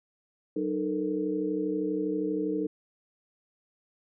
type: tone cluster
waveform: sine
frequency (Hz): 189 / 305.6 / 440 / 472.5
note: F#3 / D#4 / A4 / A#4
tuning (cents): +37 / -31 / 0 / +23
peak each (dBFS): -37 / -29 / -32 / -37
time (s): 0.56-2.67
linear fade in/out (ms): 5
effects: none